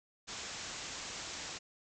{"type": "low-pass noise", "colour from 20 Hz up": "white", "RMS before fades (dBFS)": -44, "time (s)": [0.27, 1.59], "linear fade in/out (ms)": 20, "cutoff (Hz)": 7600, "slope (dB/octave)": 96, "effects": []}